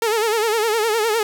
sawtooth tone with vibrato, 441.5 Hz, A4, 6 cents sharp, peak -13 dBFS, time 0.02-1.23 s, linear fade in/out 2 ms, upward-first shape sine, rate 9.8 Hz, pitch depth 100 cents each way, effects none

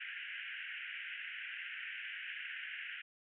pink band-pass noise, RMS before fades -45 dBFS, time 0-3.02 s, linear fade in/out 10 ms, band 1500 to 3000 Hz, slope 96 dB/octave, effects none

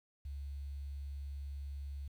sine tone with quantisation, 70 Hz, C#2, 18 cents sharp, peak -40 dBFS, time 0.25-2.08 s, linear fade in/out 5 ms, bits 11, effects none

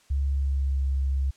sine tone with pitch glide, 69.2 to 67.7 Hz, C#2 to C#2, -2 to -40 cents, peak -22 dBFS, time 0.1-1.31 s, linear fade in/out 10 ms, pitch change -38 cents, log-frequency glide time 0.26-0.85 s, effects white hiss -60 dBFS RMS until 1.36 s + low-pass 8000 Hz 12 dB/octave

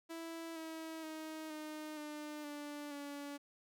sawtooth tone with pitch steps, 329.6 / 321.9 / 314.4 / 307 / 299.8 / 292.8 / 285.9 Hz, E4 / E4 / D#4 / D#4 / D4 / D4 / D4, 0 / -41 / +18 / -23 / +36 / -5 / -46 cents, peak -40 dBFS, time 0.09-3.38 s, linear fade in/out 20 ms, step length 470 ms, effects none

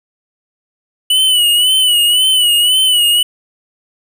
square tone with vibrato, 2960 Hz, F#7, in tune, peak -9 dBFS, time 1.1-3.23 s, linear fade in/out 5 ms, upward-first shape sine, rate 1.9 Hz, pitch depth 67 cents each way, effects 7-bit

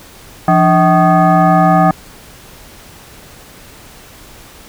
sine tone with frequency modulation, 296.4 Hz, D4, 16 cents sharp, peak -6 dBFS, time 0.48-1.91 s, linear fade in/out 2 ms, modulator 468 Hz, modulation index 1.9, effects pink hiss -38 dBFS RMS until 4.68 s

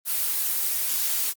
blue noise, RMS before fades -25 dBFS, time 0.05-1.34 s, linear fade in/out 50 ms, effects Opus 24 kbps

